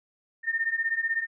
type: beating tone pair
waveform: sine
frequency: 1808 / 1824 Hz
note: A6 / A#6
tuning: +47 / -38 cents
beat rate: 16 Hz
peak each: -29 / -27 dBFS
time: 0.43-1.27 s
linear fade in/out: 50 ms
effects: none